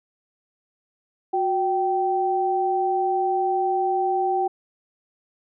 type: tone pair together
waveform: sine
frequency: 366.2 / 776 Hz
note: F#4 / G5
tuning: -18 / -18 cents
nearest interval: octave + minor second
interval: 1300 cents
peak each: -24 / -21 dBFS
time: 1.33-4.48 s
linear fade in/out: 10 ms
effects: none